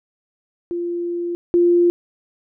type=tone pair in turn; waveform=sine; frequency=346.3 / 348.1 Hz; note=F4 / F4; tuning=-15 / -6 cents; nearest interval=unison; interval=9 cents; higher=second; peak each=-21 / -11 dBFS; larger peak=second; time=0.71-1.35 / 1.54-1.9 s; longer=first; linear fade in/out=0 ms; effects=none